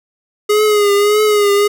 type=tone with vibrato; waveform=square; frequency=415.3 Hz; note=G#4; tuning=in tune; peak=-10 dBFS; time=0.49-1.68 s; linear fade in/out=10 ms; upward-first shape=triangle; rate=1.7 Hz; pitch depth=58 cents each way; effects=none